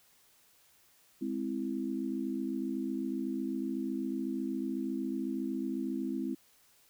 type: chord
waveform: sine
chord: Ab augmented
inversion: none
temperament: equal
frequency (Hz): 207.7 / 261.6 / 329.6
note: Ab3 / C4 / E4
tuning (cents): 0 / 0 / 0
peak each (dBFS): -38 / -35 / -37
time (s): 1.21-6.35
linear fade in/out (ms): 10
effects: white hiss -65 dBFS RMS until 6.89 s